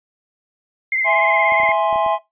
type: tone with vibrato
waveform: sine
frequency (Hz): 2087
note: C7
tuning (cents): -5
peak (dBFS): -16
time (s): 0.92-1.72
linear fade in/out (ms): 2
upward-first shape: sine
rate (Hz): 17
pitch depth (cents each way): 45
type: chord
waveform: triangle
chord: E augmented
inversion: none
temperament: equal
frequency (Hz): 659.3 / 830.6 / 1046.5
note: E5 / G#5 / B#5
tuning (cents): 0 / 0 / 0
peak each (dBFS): -16 / -17 / -19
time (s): 1.04-2.19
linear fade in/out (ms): 50
type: clicks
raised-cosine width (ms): 2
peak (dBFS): -24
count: 7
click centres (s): 1.522 / 1.601 / 1.634 / 1.691 / 1.928 / 1.959 / 2.063
effects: noise-tail reverb RT60 0.2 s tail -20 dB re dry + resampled to 8000 Hz